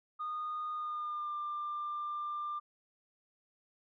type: tone with pitch glide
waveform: sine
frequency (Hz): 1229 to 1191.3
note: D#6 to D6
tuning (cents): -22 to +24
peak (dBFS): -34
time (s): 0.19-2.6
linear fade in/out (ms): 20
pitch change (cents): -54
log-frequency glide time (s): 0.74-1.35
effects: tanh soft clip ceiling -32 dBFS